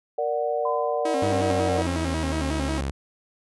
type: chord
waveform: sine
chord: Bb augmented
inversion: none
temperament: equal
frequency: 466.2 / 587.3 / 740 Hz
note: Bb4 / D5 / F#5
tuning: 0 / 0 / 0 cents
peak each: -27 / -26 / -28 dBFS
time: 0.18-1.82 s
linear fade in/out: 5 ms
type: tone with exponential decay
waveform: sine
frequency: 1017 Hz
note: C6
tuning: 50 cents flat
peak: -25 dBFS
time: 0.65-1.99 s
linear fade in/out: 5 ms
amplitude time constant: 290 ms
type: tone with vibrato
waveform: sawtooth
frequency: 293.7 Hz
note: D4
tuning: in tune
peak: -23 dBFS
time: 1.05-2.81 s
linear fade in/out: 5 ms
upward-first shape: square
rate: 5.5 Hz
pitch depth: 150 cents each way
type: exponential sweep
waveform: sawtooth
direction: down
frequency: 100.8 to 67.6 Hz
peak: -22 dBFS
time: 1.22-2.91 s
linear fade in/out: 5 ms
effects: resampled to 24000 Hz

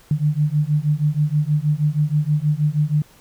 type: beating tone pair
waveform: sine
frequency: 146.83 / 153.13 Hz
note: D3 / D#3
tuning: 0 / -27 cents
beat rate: 6.3 Hz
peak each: -19 dBFS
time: 0.11-3.02 s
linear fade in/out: 2 ms
effects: pink hiss -51 dBFS RMS until 3.2 s

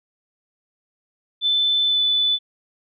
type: tone with pitch glide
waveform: sine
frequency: 3520 to 3490 Hz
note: A7 to A7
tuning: 0 to -15 cents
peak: -16 dBFS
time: 1.41-2.39 s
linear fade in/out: 50 ms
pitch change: -15 cents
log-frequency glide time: 1.86-2.02 s
effects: none

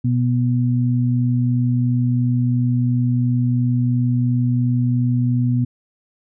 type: tone pair together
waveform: sine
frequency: 122.9 / 245.8 Hz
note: B2 / B3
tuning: -8 / -8 cents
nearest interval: octave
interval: 1200 cents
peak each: -16 / -20 dBFS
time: 0.04-5.65 s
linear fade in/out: 10 ms
effects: none

